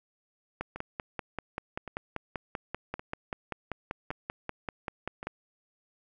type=two click trains; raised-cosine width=0.5 ms; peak=-24 / -18 dBFS; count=5 / 25; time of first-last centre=0.76-5.229 / 0.61-5.27 s; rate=0.895 / 5.15 Hz; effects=none